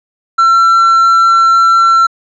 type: tone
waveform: triangle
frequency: 1351 Hz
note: E6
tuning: 42 cents sharp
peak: -3 dBFS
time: 0.38-2.07 s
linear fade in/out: 10 ms
effects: resampled to 16000 Hz